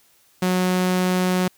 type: tone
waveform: sawtooth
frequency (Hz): 183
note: F#3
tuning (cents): -19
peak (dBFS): -14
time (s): 0.42-1.48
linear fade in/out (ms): 5
effects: white hiss -58 dBFS RMS until 1.57 s